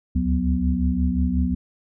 sine tone cluster, 69.5 / 75.1 / 183.1 / 247.8 Hz, C#2 / D2 / F#3 / B3, +5 / +39 / -18 / +6 cents, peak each -24 dBFS, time 0.15-1.55 s, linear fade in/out 10 ms, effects none

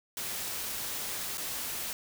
white noise with dropouts, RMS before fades -36 dBFS, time 0.17-1.93 s, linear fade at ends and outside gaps 1 ms, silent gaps 1.373-1.38 s, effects none

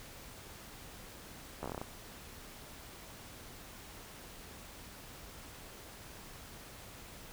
slowing click train, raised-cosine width 1 ms, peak -25 dBFS, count 9, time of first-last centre 1.63-1.815 s, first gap 13 ms, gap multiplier 1.16, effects pink hiss -51 dBFS RMS until 7.32 s

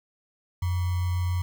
sine tone with sample-and-hold, 89.3 Hz, F2, 39 cents sharp, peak -23 dBFS, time 0.62-1.42 s, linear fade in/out 5 ms, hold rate 1050 Hz, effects none

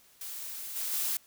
blue noise with level steps, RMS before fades -40 / -34 / -31 dBFS, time 0.21-1.17 s, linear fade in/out 2 ms, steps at 0.75 / 0.91 s, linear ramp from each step 20 ms, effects white hiss -61 dBFS RMS until 1.26 s

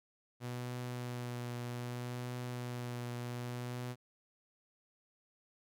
sawtooth tone with vibrato, 122.4 Hz, B2, 15 cents flat, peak -35 dBFS, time 0.4-3.96 s, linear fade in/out 50 ms, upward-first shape triangle, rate 0.64 Hz, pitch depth 20 cents each way, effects none

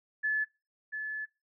sine tone pair in turn, 1726 / 1726 Hz, A6 / A6, -34 / -34 cents, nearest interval unison, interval 0 cents, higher neither, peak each -26 / -33 dBFS, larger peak first, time 0.23-0.45 / 0.92-1.26 s, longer second, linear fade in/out 20 ms, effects noise-tail reverb RT60 0.3 s tail -22 dB re dry

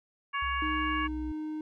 harmonic tone, 560 Hz, C#5, 18 cents sharp, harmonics 2 / 3 / 4 / 5, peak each -31 / -35 / -37 / -39 dBFS, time 0.33-1.08 s, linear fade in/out 20 ms
sine tone with pitch glide, 65.2 to 62.62 Hz, C2 to B1, -5 to +25 cents, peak -36 dBFS, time 0.42-1.32 s, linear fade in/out 5 ms, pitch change -70 cents, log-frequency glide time 0.56-1.2 s
triangle tone, 308.5 Hz, D#4, 15 cents flat, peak -31 dBFS, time 0.62-1.61 s, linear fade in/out 2 ms
effects none

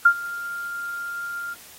sine tone with ADSR envelope, 1396.9 Hz, F6, in tune, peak -8 dBFS, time 0.05-1.55 s, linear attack 8 ms, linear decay 73 ms, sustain -20 dB, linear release 29 ms, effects white hiss -46 dBFS RMS until 1.78 s + AAC 48 kbps

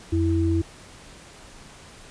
sine tone pair together, 87.6 / 329.6 Hz, F2 / E4, +6 / 0 cents, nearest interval octave + major seventh, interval 2294 cents, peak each -21 / -22 dBFS, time 0.12-0.62 s, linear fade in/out 10 ms, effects pink hiss -46 dBFS RMS until 2.1 s + resampled to 22050 Hz

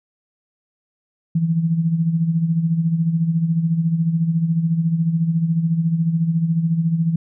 sine tone with tremolo, 164.81 Hz, E3, in tune, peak -13 dBFS, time 1.35-7.16 s, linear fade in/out 5 ms, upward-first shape sine, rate 14 Hz, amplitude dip 60%, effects none

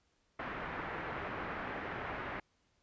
white low-pass noise, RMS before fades -41 dBFS, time 0.39-2.4 s, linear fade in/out 5 ms, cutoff 1900 Hz, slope 24 dB/octave, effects pink hiss -75 dBFS RMS until 2.82 s + resampled to 16000 Hz

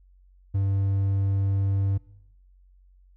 triangle tone, 98 Hz, G2, in tune, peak -19 dBFS, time 0.54-1.98 s, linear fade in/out 10 ms, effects noise-tail reverb RT60 0.8 s tail -22 dB re dry + added 46 Hz sine -53 dBFS peak until 3.16 s

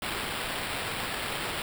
violet noise with sample-and-hold, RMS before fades -33 dBFS, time 0.02-1.62 s, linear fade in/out 2 ms, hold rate 6300 Hz, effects none

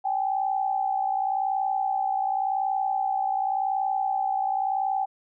sine tone pair together, 775 / 835.9 Hz, G5 / G#5, -20 / +11 cents, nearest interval minor second, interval 131 cents, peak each -24 / -29 dBFS, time 0.04-5.06 s, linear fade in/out 20 ms, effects none

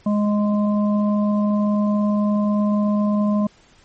harmonic tone, 207.7 Hz, G#3, in tune, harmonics 1 / 3 / 5, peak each -16 / -26 / -30 dBFS, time 0.06-3.47 s, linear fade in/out 5 ms, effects pink hiss -53 dBFS RMS until 3.84 s + MP3 32 kbps

